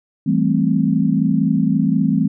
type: chord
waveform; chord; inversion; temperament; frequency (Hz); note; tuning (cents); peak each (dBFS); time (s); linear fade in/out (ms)
sine; A minor seventh; second; equal; 164.81 / 196 / 220 / 261.6; E3 / G3 / A3 / C4; 0 / 0 / 0 / 0; -19; 0.26-2.28; 10
effects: none